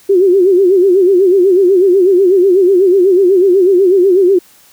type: tone with vibrato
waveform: sine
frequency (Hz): 374.3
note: F#4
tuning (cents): +20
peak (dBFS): -5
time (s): 0.09-4.39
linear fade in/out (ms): 10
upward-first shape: sine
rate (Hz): 8.1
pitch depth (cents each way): 120
effects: white hiss -45 dBFS RMS until 4.72 s